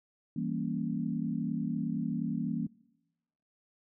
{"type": "chord", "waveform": "sine", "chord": "E diminished seventh", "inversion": "none", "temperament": "equal", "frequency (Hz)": [164.81, 196, 233.1, 277.2], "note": ["E3", "G3", "Bb3", "Db4"], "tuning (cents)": [0, 0, 0, 0], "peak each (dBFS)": [-36, -37, -34, -38], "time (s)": [0.36, 2.67], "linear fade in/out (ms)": 5, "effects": ["noise-tail reverb RT60 1.0 s tail -24 dB re dry"]}